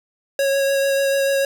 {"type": "tone with vibrato", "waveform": "square", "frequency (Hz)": 550, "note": "C#5", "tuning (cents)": -14, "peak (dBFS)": -17, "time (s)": [0.39, 1.45], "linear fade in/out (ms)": 2, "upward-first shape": "triangle", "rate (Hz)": 6.8, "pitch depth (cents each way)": 15, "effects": ["8-bit"]}